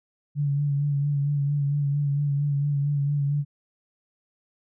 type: tone with vibrato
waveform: sine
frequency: 143.2 Hz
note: D3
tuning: 43 cents flat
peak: -21 dBFS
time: 0.35-3.45 s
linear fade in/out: 50 ms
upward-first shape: sine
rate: 4.4 Hz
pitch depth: 34 cents each way
effects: none